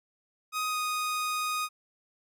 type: tone with pitch glide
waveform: sawtooth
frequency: 1253 to 1242.2 Hz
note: D#6 to D#6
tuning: +12 to -3 cents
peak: -25 dBFS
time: 0.52-1.69 s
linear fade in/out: 50 ms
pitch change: -15 cents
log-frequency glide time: 0.69-0.77 s
effects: none